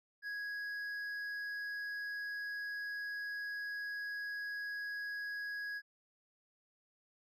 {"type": "tone with hard clipping", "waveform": "triangle", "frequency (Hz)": 1661.2, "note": "G#6", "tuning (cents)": 0, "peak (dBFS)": -40, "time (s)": [0.22, 5.82], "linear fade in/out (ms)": 50, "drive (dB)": 8, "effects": []}